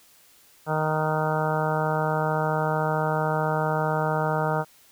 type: harmonic tone with a mistuned harmonic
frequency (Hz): 155.56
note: D#3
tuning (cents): 0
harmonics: 1 / 2 / 3 / 4 / 5 / 6 / 7 / 8 / 9 / 10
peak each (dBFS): -27 / -37 / -30 / -29 / -30 / -30 / -41 / -33 / -34 / -39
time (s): 0.66-4.65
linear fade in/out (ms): 50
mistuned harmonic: 10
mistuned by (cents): -47
effects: white hiss -56 dBFS RMS until 4.91 s